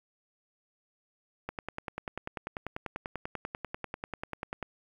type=click train; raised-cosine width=0.5 ms; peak=-20 dBFS; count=33; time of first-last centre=1.49-4.627 s; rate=10.2 Hz; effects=9-bit